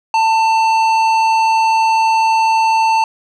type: tone with tanh clipping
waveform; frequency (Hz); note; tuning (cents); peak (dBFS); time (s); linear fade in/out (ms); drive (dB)
triangle; 892; A5; +23; -12; 0.14-3.04; 2; 16
effects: none